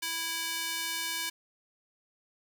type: tone with high-pass filter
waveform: square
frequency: 329.6 Hz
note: E4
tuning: in tune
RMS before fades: -34 dBFS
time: 0.02-1.3 s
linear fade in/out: 10 ms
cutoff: 2100 Hz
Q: 0.71
effects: none